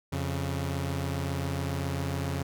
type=tone pair together; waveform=sawtooth; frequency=87.31 / 138.25 Hz; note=F2 / C#3; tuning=0 / -4 cents; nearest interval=minor sixth; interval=796 cents; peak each=-28 dBFS; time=0.12-2.43 s; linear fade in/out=10 ms; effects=none